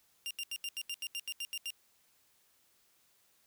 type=tone bursts; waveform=sawtooth; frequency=2794 Hz; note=F7; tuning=in tune; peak=-33 dBFS; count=12; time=0.26-1.704 s; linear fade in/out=0 ms; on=47 ms; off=80 ms; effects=white hiss -70 dBFS RMS until 3.46 s